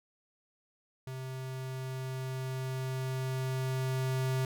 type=tone with level ramp; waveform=square; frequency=130.7 Hz; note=C3; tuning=1 cent flat; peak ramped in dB=-39 to -29 dBFS; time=1.07-4.45 s; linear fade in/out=2 ms; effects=none